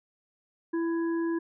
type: harmonic tone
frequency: 333.1 Hz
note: E4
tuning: 18 cents sharp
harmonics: 1 / 3 / 5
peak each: -26 / -41 / -42 dBFS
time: 0.73-1.39 s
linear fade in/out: 10 ms
effects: none